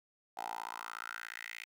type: tone with high-pass filter sweep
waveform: 10% pulse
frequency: 56.9 Hz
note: A#1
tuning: 41 cents flat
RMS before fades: -44 dBFS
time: 0.37-1.65 s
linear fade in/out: 5 ms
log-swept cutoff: 750 to 2300 Hz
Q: 4.9
effects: none